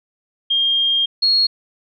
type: tone pair in turn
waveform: sine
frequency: 3216 / 4304 Hz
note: G7 / C8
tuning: +44 / +48 cents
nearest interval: perfect fourth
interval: 504 cents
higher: second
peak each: -14 / -12 dBFS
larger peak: second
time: 0.5-1.06 / 1.22-1.47 s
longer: first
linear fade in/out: 10 ms
effects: none